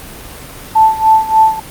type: tone with tremolo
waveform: sine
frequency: 880 Hz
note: A5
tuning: in tune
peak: -3 dBFS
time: 0.75-1.6 s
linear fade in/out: 10 ms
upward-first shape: sine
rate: 3.4 Hz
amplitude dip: 85%
effects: pink hiss -31 dBFS RMS until 1.7 s + Opus 32 kbps